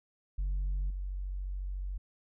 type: tone with level steps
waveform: sine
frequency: 46.96 Hz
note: F#1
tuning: 26 cents sharp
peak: -27 / -33 dBFS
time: 0.38-1.98 s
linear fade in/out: 10 ms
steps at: 0.9 s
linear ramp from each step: 2 ms
effects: tanh soft clip ceiling -28 dBFS